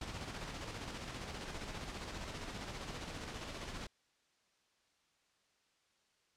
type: noise with tremolo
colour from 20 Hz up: pink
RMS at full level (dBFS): -43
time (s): 0.01-3.87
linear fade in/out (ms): 5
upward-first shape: square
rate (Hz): 15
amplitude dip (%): 35
effects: white hiss -75 dBFS RMS until 6.36 s + low-pass 6000 Hz 12 dB/octave